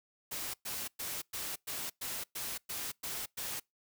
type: noise bursts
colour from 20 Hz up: white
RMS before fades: -39 dBFS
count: 10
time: 0.31-3.6 s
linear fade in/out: 10 ms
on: 230 ms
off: 110 ms
effects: noise-tail reverb RT60 0.2 s tail -26 dB re dry